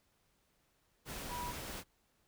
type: tone in noise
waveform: sine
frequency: 974 Hz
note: B5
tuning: 24 cents flat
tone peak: -40 dBFS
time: 1.28-1.54 s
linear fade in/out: 50 ms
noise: pink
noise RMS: -44 dBFS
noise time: 1.05-1.84 s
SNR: +1 dB
effects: pink hiss -75 dBFS RMS until 2.27 s